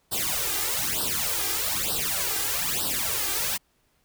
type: noise with flanger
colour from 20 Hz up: white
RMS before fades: -27 dBFS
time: 0.11-3.58 s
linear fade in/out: 20 ms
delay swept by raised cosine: 0.22 to 2.52 ms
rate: 1.1 Hz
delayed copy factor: +0.95
effects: pink hiss -68 dBFS RMS until 4.04 s